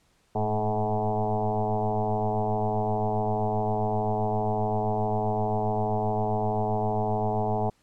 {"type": "tone with frequency modulation", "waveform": "sine", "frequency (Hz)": 427.8, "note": "A4", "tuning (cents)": -49, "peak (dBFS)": -23, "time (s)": [0.35, 7.7], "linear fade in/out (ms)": 5, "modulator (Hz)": 106, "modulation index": 4.1, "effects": ["pink hiss -66 dBFS RMS until 7.82 s", "low-pass 10000 Hz 12 dB/octave"]}